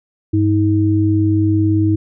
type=tone pair together; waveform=sine; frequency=100.23 / 318.2 Hz; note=G2 / D#4; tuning=+39 / +39 cents; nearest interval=octave + minor sixth; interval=2000 cents; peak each=-14 dBFS; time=0.33-1.96 s; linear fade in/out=10 ms; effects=none